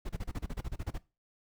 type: noise bursts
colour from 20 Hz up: brown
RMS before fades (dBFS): -35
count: 13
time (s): 0.05-0.982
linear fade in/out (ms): 10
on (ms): 44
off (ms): 30
effects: noise-tail reverb RT60 0.3 s tail -20 dB re dry